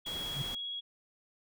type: tone with vibrato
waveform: sine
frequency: 3322 Hz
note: G#7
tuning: in tune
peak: -36 dBFS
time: 0.05-0.81 s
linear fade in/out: 20 ms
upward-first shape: sine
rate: 15 Hz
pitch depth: 8 cents each way
type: noise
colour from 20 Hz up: pink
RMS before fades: -44 dBFS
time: 0.06-0.55 s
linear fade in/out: 5 ms
type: tone with exponential growth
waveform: sine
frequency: 137.9 Hz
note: C#3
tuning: 9 cents flat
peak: -30 dBFS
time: 0.25-0.42 s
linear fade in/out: 5 ms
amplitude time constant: 35 ms
effects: none